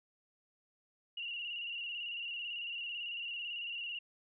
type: tone with vibrato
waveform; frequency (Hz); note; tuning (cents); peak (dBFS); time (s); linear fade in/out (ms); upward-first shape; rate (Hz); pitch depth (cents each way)
sine; 2820; F7; +16; -38; 1.17-3.99; 5; square; 18; 40
effects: none